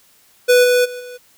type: tone with level steps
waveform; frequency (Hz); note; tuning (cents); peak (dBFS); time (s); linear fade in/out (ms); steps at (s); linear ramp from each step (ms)
square; 493.9; B4; 0; -9 / -12 / -28 / -32; 0.48-1.18; 20; 0.63 / 0.84 / 0.99; 20
effects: white hiss -53 dBFS RMS until 1.37 s